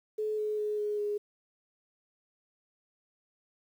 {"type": "tone with pitch steps", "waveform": "sine", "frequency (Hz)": [429, 425.3, 421.6, 418, 414.4], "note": ["A4", "G#4", "G#4", "G#4", "G#4"], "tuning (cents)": [-44, 41, 26, 11, -4], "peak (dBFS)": -29, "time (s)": [0.18, 1.18], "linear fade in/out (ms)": 10, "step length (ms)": 200, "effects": ["10-bit"]}